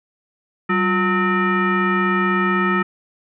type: tone with frequency modulation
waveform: sine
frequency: 740 Hz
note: F#5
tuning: in tune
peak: -15 dBFS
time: 0.69-2.83 s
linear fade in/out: 10 ms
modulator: 548 Hz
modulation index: 2.3
effects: none